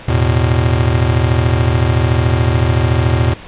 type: chord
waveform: square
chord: E suspended fourth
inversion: none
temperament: just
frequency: 82.41 / 109.88 / 123.61 Hz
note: E2 / A2 / B2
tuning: 0 / -2 / +2 cents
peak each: -16 dBFS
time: 0.08-3.34 s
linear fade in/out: 5 ms
effects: pink hiss -34 dBFS RMS until 3.47 s + resampled to 8000 Hz